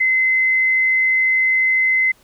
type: tone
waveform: sine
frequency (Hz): 2053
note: C7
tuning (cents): -33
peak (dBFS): -13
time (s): 0-2.12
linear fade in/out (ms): 10
effects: pink hiss -54 dBFS RMS until 2.23 s